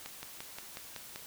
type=slowing click train; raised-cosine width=0.2 ms; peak=-24 dBFS; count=7; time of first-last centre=0.06-1.16 s; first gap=170 ms; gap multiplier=1.03; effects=white hiss -49 dBFS RMS until 1.26 s